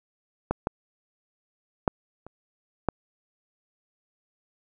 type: clicks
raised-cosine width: 1 ms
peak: -10 / -11 / -6 / -28 / -8 dBFS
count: 5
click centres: 0.51 / 0.671 / 1.878 / 2.266 / 2.887 s
effects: none